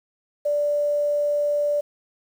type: tone with quantisation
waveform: sine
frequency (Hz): 585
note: D5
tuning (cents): -7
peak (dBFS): -19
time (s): 0.45-1.81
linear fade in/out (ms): 10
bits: 8
effects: none